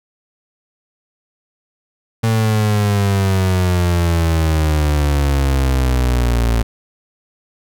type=exponential sweep; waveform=35% pulse; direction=down; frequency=113.7 to 56.6 Hz; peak=-11 dBFS; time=2.23-6.63 s; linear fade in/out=10 ms; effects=none